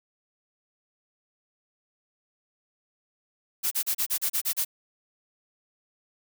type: noise bursts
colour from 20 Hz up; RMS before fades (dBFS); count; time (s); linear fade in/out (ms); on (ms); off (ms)
blue; -26; 9; 3.63-4.65; 20; 84; 33
effects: none